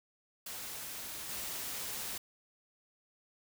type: noise with level steps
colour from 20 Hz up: white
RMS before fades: -43 / -40 dBFS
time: 0.46-2.18 s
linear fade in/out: 5 ms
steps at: 1.29 s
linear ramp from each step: 5 ms
effects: none